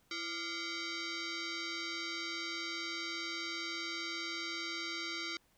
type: tone with frequency modulation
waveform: sine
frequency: 1200 Hz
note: D6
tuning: 37 cents sharp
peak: -37 dBFS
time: 0.11-5.37 s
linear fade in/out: 2 ms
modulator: 865 Hz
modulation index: 5
effects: pink hiss -71 dBFS RMS until 5.57 s